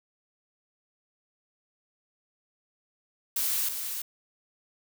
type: noise with echo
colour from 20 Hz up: blue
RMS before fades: -28 dBFS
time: 3.36-3.69 s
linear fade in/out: 5 ms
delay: 330 ms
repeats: 1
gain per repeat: -6 dB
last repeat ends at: 4.02 s
effects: none

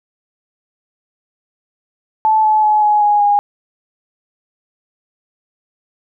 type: tone with pitch steps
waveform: sine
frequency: 871 / 860.5 / 850.1 / 839.9 / 829.7 / 819.7 Hz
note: A5 / A5 / G#5 / G#5 / G#5 / G#5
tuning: -18 / -39 / +40 / +19 / -2 / -23 cents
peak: -9 dBFS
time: 2.25-3.39 s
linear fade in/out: 0 ms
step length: 190 ms
effects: none

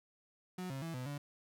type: tone with pitch steps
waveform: 35% pulse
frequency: 182.7 / 134.7 / 165 / 126.7 / 144.1 Hz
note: F#3 / C#3 / E3 / B2 / D3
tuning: -22 / -49 / +2 / +45 / -33 cents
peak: -38 dBFS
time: 0.58-1.18 s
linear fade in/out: 5 ms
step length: 120 ms
effects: none

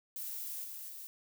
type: noise with level steps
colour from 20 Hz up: violet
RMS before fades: -41 / -45 / -47 dBFS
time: 0.16-1.07 s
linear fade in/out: 0 ms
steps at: 0.64 / 0.89 s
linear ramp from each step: 5 ms
effects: none

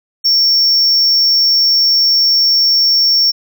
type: tone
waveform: triangle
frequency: 5470 Hz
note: F8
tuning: 37 cents flat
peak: -7 dBFS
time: 0.24-3.32 s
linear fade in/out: 20 ms
effects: none

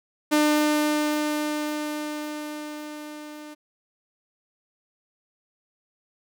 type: tone with level ramp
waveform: sawtooth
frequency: 300.6 Hz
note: D4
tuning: 40 cents sharp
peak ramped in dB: -13 to -35 dBFS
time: 0.31-3.55 s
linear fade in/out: 20 ms
effects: none

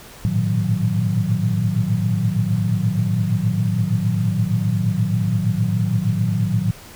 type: tone cluster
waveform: sine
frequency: 104.3 / 112.7 / 119.2 / 155.6 / 182.6 Hz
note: G#2 / A2 / A#2 / D#3 / F#3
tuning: +8 / +42 / +39 / 0 / -23 cents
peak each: -25 / -21 / -25 / -24 / -22 dBFS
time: 0.25-6.71 s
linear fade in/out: 0 ms
effects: pink hiss -41 dBFS RMS until 6.95 s

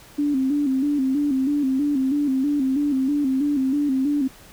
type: tone with vibrato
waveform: sine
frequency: 277.2 Hz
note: C#4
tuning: in tune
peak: -18 dBFS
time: 0.18-4.28 s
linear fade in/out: 10 ms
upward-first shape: square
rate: 3.1 Hz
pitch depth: 85 cents each way
effects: pink hiss -47 dBFS RMS until 4.52 s

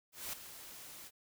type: noise with ADSR envelope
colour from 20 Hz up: white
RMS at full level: -40 dBFS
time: 0.12-1.11 s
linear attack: 210 ms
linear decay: 7 ms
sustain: -11 dB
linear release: 44 ms
effects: none

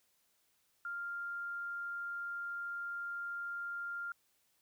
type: tone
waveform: sine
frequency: 1396.9 Hz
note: F6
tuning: in tune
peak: -38 dBFS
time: 0.85-4.12 s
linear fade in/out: 2 ms
effects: white hiss -75 dBFS RMS until 4.61 s

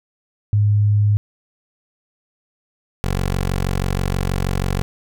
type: tone pair in turn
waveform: sine / 15% pulse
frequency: 103.83 / 46.25 Hz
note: G#2 / F#1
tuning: 0 / 0 cents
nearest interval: octave + major second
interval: 1400 cents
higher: first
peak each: -12 dBFS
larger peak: neither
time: 0.53-1.17 / 3.04-4.82 s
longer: second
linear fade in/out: 0 ms
effects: none

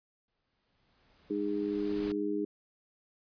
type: noise with exponential growth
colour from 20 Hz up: pink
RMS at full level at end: -44 dBFS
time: 0.28-2.12 s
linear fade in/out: 2 ms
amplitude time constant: 400 ms
type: harmonic tone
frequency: 102.5 Hz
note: G#2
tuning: 22 cents flat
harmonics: 2 / 3 / 4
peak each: -39 / -32 / -34 dBFS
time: 1.3-2.45 s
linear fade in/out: 5 ms
effects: resampled to 11025 Hz

